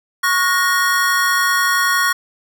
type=chord; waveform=square; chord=F# major; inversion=second; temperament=equal with one note detuned; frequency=1108.7 / 1442.8 / 1864.7 Hz; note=C#6 / F#6 / A#6; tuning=0 / -44 / 0 cents; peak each=-19 dBFS; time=0.23-2.13 s; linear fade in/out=10 ms; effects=none